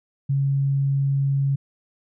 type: tone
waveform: sine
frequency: 138.2 Hz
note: C#3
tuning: 5 cents flat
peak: -18 dBFS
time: 0.29-1.56 s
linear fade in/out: 10 ms
effects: none